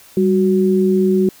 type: tone pair together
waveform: sine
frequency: 196 / 370.6 Hz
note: G3 / F#4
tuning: 0 / +3 cents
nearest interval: major seventh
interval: 1103 cents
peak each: -14 dBFS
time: 0.17-1.29 s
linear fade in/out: 2 ms
effects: white hiss -45 dBFS RMS until 1.4 s